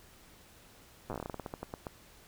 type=slowing click train; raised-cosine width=1 ms; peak=-24 dBFS; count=18; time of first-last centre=1.1-1.868 s; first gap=8 ms; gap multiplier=1.19; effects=pink hiss -58 dBFS RMS until 2.27 s